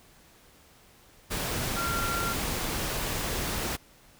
sine tone in noise, 1378 Hz, F6, 24 cents flat, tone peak -30 dBFS, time 1.76-2.34 s, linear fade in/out 20 ms, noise pink, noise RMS -31 dBFS, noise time 1.3-3.77 s, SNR -2 dB, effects pink hiss -57 dBFS RMS until 4.19 s

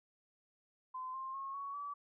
sine tone with pitch steps, 1028 / 1056.9 / 1086.6 / 1117.2 / 1148.6 Hz, C6 / C6 / C#6 / C#6 / D6, -31 / +17 / -35 / +13 / -39 cents, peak -40 dBFS, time 0.94-1.94 s, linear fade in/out 10 ms, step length 200 ms, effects none

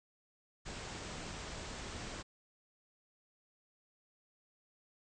pink low-pass noise, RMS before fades -45 dBFS, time 0.65-2.23 s, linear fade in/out 20 ms, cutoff 8300 Hz, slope 96 dB/octave, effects none

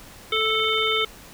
harmonic tone with a mistuned harmonic, 439.2 Hz, A4, 3 cents flat, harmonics 1 / 3 / 5 / 7 / 8, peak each -26 / -26 / -26 / -26 / -26 dBFS, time 0.32-1.05 s, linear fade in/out 5 ms, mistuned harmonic 8, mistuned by +39 cents, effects pink hiss -45 dBFS RMS until 1.33 s

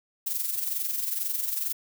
violet noise with amplitude modulation, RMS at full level -27 dBFS, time 0.26-1.73 s, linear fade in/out 10 ms, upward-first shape sine, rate 22.2 Hz, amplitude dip 60%, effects none

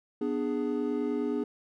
triangle chord, G# diminished, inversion first, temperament equal with one note detuned, 246.9 / 296.4 / 415.3 Hz, B3 / D4 / G#4, 0 / +16 / 0 cents, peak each -30 dBFS, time 0.21-1.44 s, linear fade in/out 5 ms, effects none

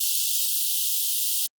white high-pass noise, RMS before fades -24 dBFS, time 0-1.47 s, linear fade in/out 10 ms, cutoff 2800 Hz, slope 96 dB/octave, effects Opus 24 kbps

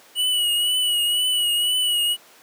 square tone with vibrato, 2931 Hz, F#7, 17 cents flat, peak -19 dBFS, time 0.15-2.17 s, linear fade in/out 50 ms, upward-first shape triangle, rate 2 Hz, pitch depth 49 cents each way, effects pink hiss -49 dBFS RMS until 2.42 s + high-pass 400 Hz 12 dB/octave

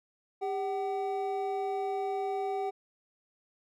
triangle tone pair together, 399.2 / 760 Hz, G4 / F#5, +32 / +46 cents, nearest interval major seventh, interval 1114 cents, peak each -31 / -31 dBFS, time 0.41-2.71 s, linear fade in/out 20 ms, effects none

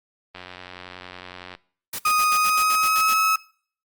click train, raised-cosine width 0.3 ms, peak -21 dBFS, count 110, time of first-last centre 0.35-1.55 s, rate 90.8 Hz
white noise bursts, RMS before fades -30 dBFS, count 10, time 1.93-3.14 s, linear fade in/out 5 ms, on 58 ms, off 70 ms
35% pulse tone with pitch glide, 1244.5 to 1287.6 Hz, D#6 to E6, 0 to -41 cents, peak -16 dBFS, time 2.05-3.36 s, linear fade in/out 5 ms, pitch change +59 cents, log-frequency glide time 2.35-3.12 s
effects noise-tail reverb RT60 0.5 s tail -21 dB re dry + Opus 24 kbps

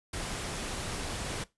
pink noise, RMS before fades -36 dBFS, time 0.13-1.44 s, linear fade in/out 5 ms, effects noise-tail reverb RT60 0.2 s tail -19 dB re dry + resampled to 24000 Hz

